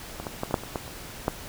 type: clicks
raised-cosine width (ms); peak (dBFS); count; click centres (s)
1; -20 / -17 / -13 / -19 / -7 / -24 / -14 / -26 / -9; 9; 0.2 / 0.268 / 0.434 / 0.51 / 0.542 / 0.636 / 0.758 / 0.879 / 1.281
effects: pink hiss -41 dBFS RMS until 1.48 s